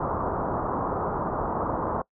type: low-pass noise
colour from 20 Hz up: white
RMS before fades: -28 dBFS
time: 0-2.02 s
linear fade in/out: 5 ms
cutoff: 1200 Hz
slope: 48 dB/octave
effects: noise-tail reverb RT60 0.1 s tail -23 dB re dry